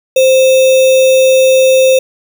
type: tone with sample-and-hold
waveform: sine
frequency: 523.3 Hz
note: C5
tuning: in tune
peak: -4 dBFS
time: 0.16-1.99 s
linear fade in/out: 5 ms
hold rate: 3150 Hz
effects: none